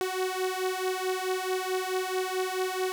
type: beating tone pair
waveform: sawtooth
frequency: 370 / 374.6 Hz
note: F#4 / F#4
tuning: 0 / +21 cents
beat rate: 4.6 Hz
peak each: -27 dBFS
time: 0.01-2.92 s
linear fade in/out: 0 ms
effects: none